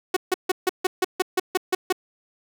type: tone bursts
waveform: sawtooth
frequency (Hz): 370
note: F#4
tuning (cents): 0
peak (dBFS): -14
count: 11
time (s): 0.14-1.926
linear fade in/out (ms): 5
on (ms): 26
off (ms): 150
effects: none